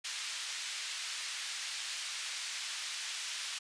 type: band-pass noise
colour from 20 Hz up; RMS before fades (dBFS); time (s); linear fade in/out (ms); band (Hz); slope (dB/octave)
white; -40; 0.04-3.59; 10; 1800 to 5500; 12
effects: resampled to 22050 Hz